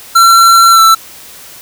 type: tone with pitch glide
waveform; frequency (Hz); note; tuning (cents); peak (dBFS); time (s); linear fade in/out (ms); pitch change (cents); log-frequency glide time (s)
square; 1356 to 1330.4; E6 to E6; +49 to +16; -3; 0.15-0.95; 10; -33; 0.72-0.8
effects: white hiss -33 dBFS RMS until 1.61 s